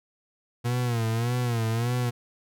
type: tone with vibrato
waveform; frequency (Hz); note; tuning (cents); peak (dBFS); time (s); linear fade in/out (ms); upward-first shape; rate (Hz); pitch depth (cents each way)
40% pulse; 118; A#2; +22; -23; 0.64-2.11; 20; sine; 1.7; 93
effects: none